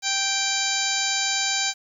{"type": "harmonic tone with a mistuned harmonic", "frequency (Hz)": 784, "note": "G5", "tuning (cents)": 0, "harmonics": [1, 2, 3, 4, 5, 6, 7, 8, 9], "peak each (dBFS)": [-32, -31, -30, -33, -28, -30, -34, -30, -29], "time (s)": [0.02, 1.74], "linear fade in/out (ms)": 50, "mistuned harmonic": 7, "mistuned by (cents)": -53, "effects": ["9-bit"]}